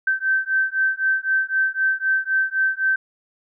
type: beating tone pair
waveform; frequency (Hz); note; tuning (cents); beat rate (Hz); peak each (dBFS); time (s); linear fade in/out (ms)
sine; 1548 / 1551.9; G6 / G6; -22 / -18; 3.9; -21; 0.07-2.96; 5
effects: none